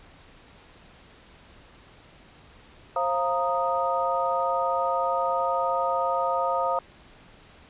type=tone cluster; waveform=sine; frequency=532 / 693 / 930 / 1243 Hz; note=C5 / F5 / A#5 / D#6; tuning=+29 / -14 / -4 / -2 cents; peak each=-28 dBFS; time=2.96-6.79 s; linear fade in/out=2 ms; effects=pink hiss -52 dBFS RMS until 7.69 s + resampled to 8000 Hz